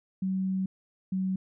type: tone pair in turn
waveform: sine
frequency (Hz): 189.3 / 188.5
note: F#3 / F#3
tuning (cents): +40 / +32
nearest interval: unison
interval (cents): 8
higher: first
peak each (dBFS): -26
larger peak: neither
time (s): 0.22-0.66 / 1.12-1.36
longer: first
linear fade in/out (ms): 5
effects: none